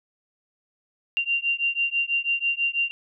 sine beating tone pair, 2770 / 2776.1 Hz, F7 / F7, -15 / -11 cents, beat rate 6.1 Hz, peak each -25 dBFS, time 1.17-2.91 s, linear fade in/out 0 ms, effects none

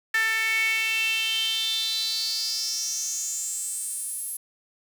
sawtooth tone with high-pass filter sweep, 444.7 Hz, A4, 18 cents sharp, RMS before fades -27 dBFS, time 0.14-4.37 s, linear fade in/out 5 ms, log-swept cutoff 1800 to 11000 Hz, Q 7.2, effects none

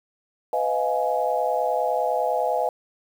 sine chord, F half-diminished seventh, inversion second, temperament just, 502.9 / 628.6 / 698.5 / 838.1 Hz, Cb5 / Eb5 / F5 / Ab5, +31 / +18 / 0 / +16 cents, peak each -26 dBFS, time 0.53-2.69 s, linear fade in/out 2 ms, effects 8-bit

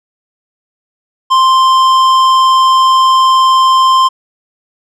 sine tone with tanh clipping, 1046.5 Hz, C6, in tune, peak -7 dBFS, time 1.3-4.09 s, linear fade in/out 20 ms, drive 12 dB, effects none

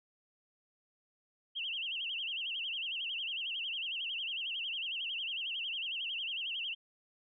sine tone with vibrato, 2946 Hz, F#7, 8 cents flat, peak -35 dBFS, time 1.55-6.75 s, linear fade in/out 20 ms, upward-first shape sine, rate 11 Hz, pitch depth 180 cents each way, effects none

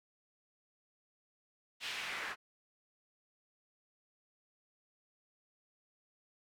pink noise with band-pass filter sweep, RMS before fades -41 dBFS, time 1.8-2.36 s, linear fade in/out 50 ms, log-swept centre 3200 to 1500 Hz, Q 1.7, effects none

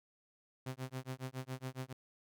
sawtooth tone with tremolo, 130 Hz, C3, 11 cents flat, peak -34 dBFS, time 0.66-1.93 s, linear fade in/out 5 ms, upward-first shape sine, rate 7.2 Hz, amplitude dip 100%, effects none

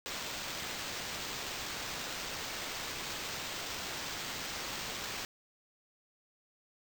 white noise with sample-and-hold, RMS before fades -40 dBFS, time 0.06-5.25 s, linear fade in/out 0 ms, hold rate 11025 Hz, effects none

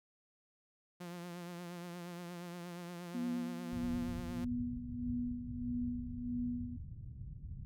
sawtooth tone with vibrato, 174.61 Hz, F3, in tune, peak -40 dBFS, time 1-4.45 s, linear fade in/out 10 ms, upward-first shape triangle, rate 8.5 Hz, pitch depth 50 cents each way
sine tone with tremolo, 243.5 Hz, B3, 24 cents flat, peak -34 dBFS, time 3.14-6.77 s, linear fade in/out 10 ms, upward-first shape sine, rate 1.6 Hz, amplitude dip 65%
white low-pass noise, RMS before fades -46 dBFS, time 3.72-7.65 s, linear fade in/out 0 ms, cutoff 130 Hz, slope 24 dB/octave
effects none

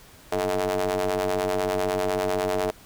sawtooth ring-modulated tone, 96 Hz, G2, 36 cents flat, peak -16 dBFS, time 0.32-2.71 s, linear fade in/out 5 ms, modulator 533 Hz, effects pink hiss -50 dBFS RMS until 2.85 s

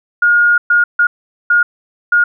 sine tone bursts at uneven times, 1428 Hz, F6, 38 cents sharp, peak -7 dBFS, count 5, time 0.22-0.58 / 0.7-0.84 / 0.99-1.07 / 1.5-1.63 / 2.12-2.24 s, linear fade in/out 5 ms, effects none

